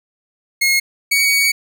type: tone pair in turn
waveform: sawtooth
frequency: 2160 / 2248 Hz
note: C#7 / C#7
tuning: -45 / +24 cents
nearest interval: minor second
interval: 69 cents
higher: second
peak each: -9 dBFS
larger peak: neither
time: 0.61-0.8 / 1.11-1.52 s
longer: second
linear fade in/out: 10 ms
effects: none